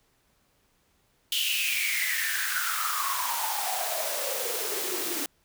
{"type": "noise with high-pass filter sweep", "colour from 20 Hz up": "white", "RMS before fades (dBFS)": -29, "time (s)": [1.32, 5.26], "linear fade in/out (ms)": 2, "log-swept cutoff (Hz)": [3100, 300], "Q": 9.5, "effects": ["pink hiss -68 dBFS RMS until 5.44 s"]}